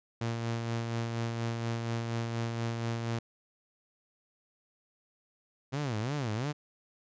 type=tone with tremolo; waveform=sawtooth; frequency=115.8 Hz; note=A#2; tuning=11 cents flat; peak=-26 dBFS; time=0.21-3.19 s; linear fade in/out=5 ms; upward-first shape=sine; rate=4.2 Hz; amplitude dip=35%
type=tone with vibrato; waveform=sawtooth; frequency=125.4 Hz; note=B2; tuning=27 cents sharp; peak=-27 dBFS; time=5.72-6.53 s; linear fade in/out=20 ms; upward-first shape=sine; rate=2.9 Hz; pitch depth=300 cents each way
effects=resampled to 16000 Hz